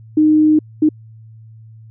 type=tone bursts at uneven times; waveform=sine; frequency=307.6 Hz; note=D#4; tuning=20 cents flat; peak=-8 dBFS; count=2; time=0.17-0.59 / 0.82-0.89 s; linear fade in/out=5 ms; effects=added 111 Hz sine -37 dBFS peak until 1.9 s